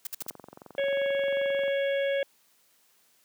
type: noise bursts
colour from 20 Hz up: blue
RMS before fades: -34 dBFS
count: 4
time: 0.05-0.301 s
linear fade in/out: 2 ms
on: 20 ms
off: 57 ms
type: click train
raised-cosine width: 1 ms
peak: -30 dBFS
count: 34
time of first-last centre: 0.22-1.68 s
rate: 22.6 Hz
type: harmonic tone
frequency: 554.4 Hz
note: C#5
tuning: in tune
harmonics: 1 / 3 / 4 / 5 / 6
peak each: -25 / -36 / -38 / -44 / -41 dBFS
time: 0.78-2.23 s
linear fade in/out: 2 ms
effects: white hiss -65 dBFS RMS until 3.24 s + high-pass 150 Hz 12 dB/octave